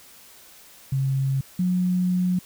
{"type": "tone pair in turn", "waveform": "sine", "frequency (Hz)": [134.9, 181.29], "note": ["C#3", "F#3"], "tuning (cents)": [-47, -35], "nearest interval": "perfect fourth", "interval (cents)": 512, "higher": "second", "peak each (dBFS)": [-20, -19], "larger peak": "second", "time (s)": [[0.92, 1.41], [1.59, 2.39]], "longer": "second", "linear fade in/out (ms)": 5, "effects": ["white hiss -49 dBFS RMS until 2.45 s"]}